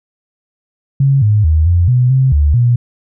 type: tone with pitch steps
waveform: sine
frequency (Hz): 137.3 / 105.5 / 78.6 / 87.1 / 124.8 / 131.9 / 73.3 / 120.7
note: C#3 / G#2 / D#2 / F2 / B2 / C3 / D2 / B2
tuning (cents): -16 / +28 / +18 / -4 / +19 / +14 / -3 / -39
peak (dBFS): -7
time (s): 1-2.76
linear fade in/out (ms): 5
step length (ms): 220
effects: none